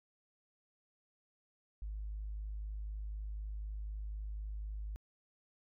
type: tone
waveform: sine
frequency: 52 Hz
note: G#1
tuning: 3 cents sharp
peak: -38 dBFS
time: 1.82-4.96 s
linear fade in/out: 0 ms
effects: tanh soft clip ceiling -34 dBFS